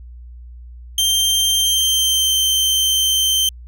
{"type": "tone with pitch glide", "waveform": "sawtooth", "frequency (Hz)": [3155, 3115], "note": ["G7", "G7"], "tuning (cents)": [10, -12], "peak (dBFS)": -11, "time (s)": [0.98, 3.49], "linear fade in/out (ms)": 2, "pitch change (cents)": -22, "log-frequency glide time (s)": [1.61, 2.33], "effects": ["added 60 Hz sine -34 dBFS peak until 3.67 s"]}